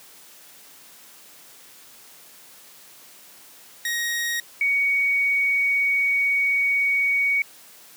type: tone pair in turn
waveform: sawtooth / sine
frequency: 1881 / 2241 Hz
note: A#6 / C#7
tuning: +15 / +18 cents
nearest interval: minor third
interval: 303 cents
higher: second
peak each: -20 / -18 dBFS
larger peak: second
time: 3.85-4.4 / 4.61-7.42 s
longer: second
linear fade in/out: 2 ms
effects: white hiss -48 dBFS RMS until 7.96 s + high-pass 150 Hz 12 dB/octave